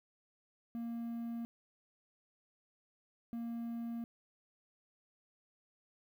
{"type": "tone pair in turn", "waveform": "triangle", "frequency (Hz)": [233.1, 233.1], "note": ["A#3", "A#3"], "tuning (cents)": [0, 0], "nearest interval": "unison", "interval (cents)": 0, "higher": "neither", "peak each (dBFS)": [-36, -36], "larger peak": "neither", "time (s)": [[0.75, 1.45], [3.33, 4.04]], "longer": "second", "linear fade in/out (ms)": 0, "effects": ["11-bit"]}